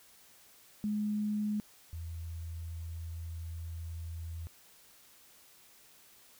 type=tone pair in turn; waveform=sine; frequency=210 / 82.81 Hz; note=G#3 / E2; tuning=+19 / +8 cents; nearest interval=octave + major third; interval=1611 cents; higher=first; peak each=-30 / -38 dBFS; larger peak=first; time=0.84-1.6 / 1.93-4.47 s; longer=second; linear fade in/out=0 ms; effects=white hiss -60 dBFS RMS until 6.39 s